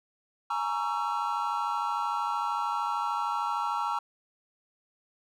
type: chord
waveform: triangle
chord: A# half-diminished seventh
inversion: third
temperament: just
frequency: 839.1 / 932.3 / 1118.8 / 1342.6 Hz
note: G#5 / A#5 / C#6 / E6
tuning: +18 / 0 / +16 / +31 cents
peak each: -32 / -30 / -33 / -31 dBFS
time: 0.5-3.99 s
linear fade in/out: 5 ms
effects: none